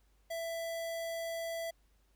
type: tone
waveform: square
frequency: 664 Hz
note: E5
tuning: 12 cents sharp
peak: -37 dBFS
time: 0.3-1.71 s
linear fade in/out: 10 ms
effects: added 50 Hz sine -67 dBFS peak until 2.15 s + pink hiss -75 dBFS RMS until 2.15 s